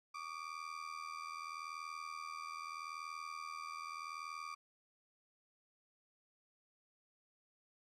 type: ring-modulated tone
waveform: 35% pulse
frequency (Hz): 1174.7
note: D6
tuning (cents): 0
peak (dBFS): -39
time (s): 0.14-4.55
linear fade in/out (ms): 10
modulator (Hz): 40.4
effects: low-pass 6000 Hz 12 dB/octave + 13-bit